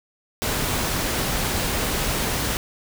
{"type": "noise", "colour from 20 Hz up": "pink", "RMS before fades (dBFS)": -24, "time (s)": [0.42, 2.57], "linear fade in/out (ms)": 0, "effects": []}